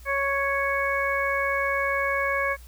harmonic tone, 554.4 Hz, C#5, in tune, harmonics 1 / 2 / 3 / 4, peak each -28 / -28 / -28 / -28 dBFS, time 0.05-2.57 s, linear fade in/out 50 ms, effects added 60 Hz sine -43 dBFS peak until 2.67 s + white hiss -54 dBFS RMS until 2.67 s

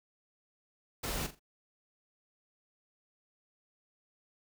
pink noise with echo, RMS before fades -36 dBFS, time 1.03-1.27 s, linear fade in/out 10 ms, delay 42 ms, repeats 3, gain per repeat -11 dB, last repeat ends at 1.396 s, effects none

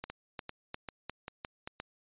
two click trains, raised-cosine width 0.3 ms, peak -22 / -24 dBFS, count 6 / 5, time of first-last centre 0.04-1.801 / 0.1-1.675 s, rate 2.84 / 2.54 Hz, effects resampled to 8000 Hz

